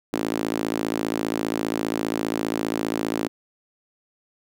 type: tone with high-pass filter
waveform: sawtooth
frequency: 55 Hz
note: A1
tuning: in tune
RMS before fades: -26 dBFS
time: 0.13-3.28 s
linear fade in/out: 0 ms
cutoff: 290 Hz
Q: 2.5
effects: none